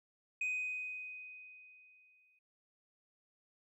sine tone with exponential decay, 2502 Hz, D#7, 9 cents sharp, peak -30 dBFS, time 0.41-2.39 s, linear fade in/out 5 ms, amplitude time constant 430 ms, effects tanh soft clip ceiling -32 dBFS

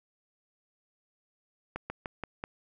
slowing click train, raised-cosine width 0.5 ms, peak -20 dBFS, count 5, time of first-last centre 1.76-2.439 s, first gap 140 ms, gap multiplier 1.13, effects none

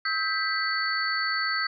sine tone cluster, 1289 / 1580 / 1979 / 4473 Hz, E6 / G6 / B6 / C#8, -39 / +13 / +3 / +15 cents, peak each -30 dBFS, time 0.05-1.67 s, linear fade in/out 5 ms, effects none

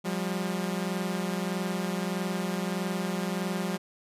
sawtooth tone pair together, 178.6 / 200.2 Hz, F3 / G3, +39 / +37 cents, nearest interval major second, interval 198 cents, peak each -27 / -28 dBFS, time 0.04-3.78 s, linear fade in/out 20 ms, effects resampled to 32000 Hz

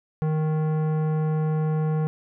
sine tone with tanh clipping, 155.56 Hz, D#3, in tune, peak -23 dBFS, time 0.22-2.07 s, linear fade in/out 0 ms, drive 15 dB, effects none

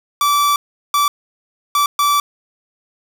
45% pulse tone bursts at uneven times, 1159 Hz, D6, 23 cents flat, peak -12 dBFS, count 4, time 0.21-0.56 / 0.94-1.08 / 1.75-1.86 / 1.99-2.2 s, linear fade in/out 2 ms, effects 7-bit

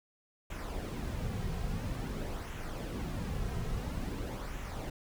brown noise with flanger, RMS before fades -37 dBFS, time 0.5-4.9 s, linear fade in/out 5 ms, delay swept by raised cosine 0.21 to 3.51 ms, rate 0.49 Hz, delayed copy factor -0.5, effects none

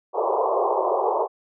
pink band-pass noise, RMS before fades -22 dBFS, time 0.13-1.28 s, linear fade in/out 50 ms, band 370 to 1100 Hz, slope 96 dB/octave, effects none

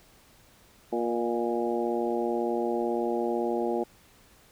harmonic tone with a mistuned harmonic, 118 Hz, A#2, 22 cents sharp, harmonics 2 / 3 / 4 / 5 / 6 / 7, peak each -33 / -29 / -32 / -35 / -36 / -35 dBFS, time 0.92-3.84 s, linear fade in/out 10 ms, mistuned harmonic 5, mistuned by +37 cents, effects pink hiss -58 dBFS RMS until 4.51 s

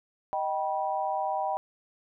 sine chord, Eb augmented, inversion none, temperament just, 622.3 / 777.8 / 972.3 Hz, Eb5 / G5 / B5, 0 / -14 / -27 cents, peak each -33 / -29 / -33 dBFS, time 0.33-1.57 s, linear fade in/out 0 ms, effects none

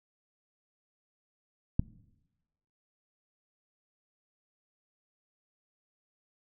click, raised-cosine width 5 ms, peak -12 dBFS, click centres 1.795 s, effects noise-tail reverb RT60 1.0 s tail -21 dB re dry

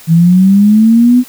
sine linear sweep, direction up, 160.4 to 253 Hz, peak -3 dBFS, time 0.07-1.24 s, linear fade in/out 50 ms, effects white hiss -36 dBFS RMS until 1.28 s

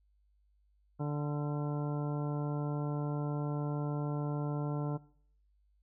harmonic tone with a mistuned harmonic, 146.83 Hz, D3, in tune, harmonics 1 / 2 / 3 / 4 / 5 / 6 / 7 / 9, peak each -33 / -39 / -43 / -45 / -47 / -49 / -50 / -52 dBFS, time 0.99-4.98 s, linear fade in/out 20 ms, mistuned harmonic 9, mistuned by +38 cents, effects noise-tail reverb RT60 0.6 s tail -21 dB re dry + added 50 Hz sine -67 dBFS peak until 5.82 s

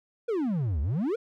triangle exponential two-way sweep, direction down then up, 496.7 to 66.5 to 496.7 Hz, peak -23 dBFS, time 0.28-1.16 s, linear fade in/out 10 ms, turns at 0.81 s, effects none

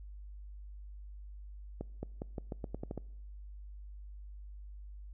accelerating click train, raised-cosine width 2 ms, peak -25 dBFS, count 10, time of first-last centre 1.81-2.977 s, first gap 220 ms, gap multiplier 0.86, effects noise-tail reverb RT60 0.9 s tail -24 dB re dry + added 50 Hz sine -45 dBFS peak until 5.13 s

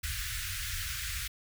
pink band-stop noise, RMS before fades -36 dBFS, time 0.03-1.28 s, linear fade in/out 10 ms, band 110 to 1400 Hz, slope 48 dB/octave, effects none

